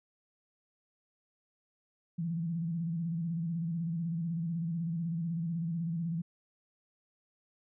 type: tone with vibrato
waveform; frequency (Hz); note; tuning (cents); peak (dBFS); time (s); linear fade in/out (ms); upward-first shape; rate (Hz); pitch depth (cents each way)
sine; 167; E3; +23; -31; 2.18-6.22; 10; square; 16; 62
effects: none